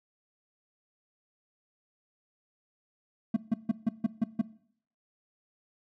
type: tone bursts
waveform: triangle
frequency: 223.5 Hz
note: A3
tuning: 27 cents sharp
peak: -20 dBFS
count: 7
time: 3.34-4.415 s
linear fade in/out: 5 ms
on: 25 ms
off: 150 ms
effects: noise-tail reverb RT60 0.6 s tail -18 dB re dry